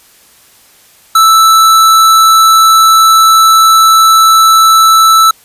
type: tone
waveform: square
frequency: 1318.5 Hz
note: E6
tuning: in tune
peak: -3 dBFS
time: 1.15-5.31 s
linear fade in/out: 5 ms
effects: white hiss -43 dBFS RMS until 5.44 s + resampled to 32000 Hz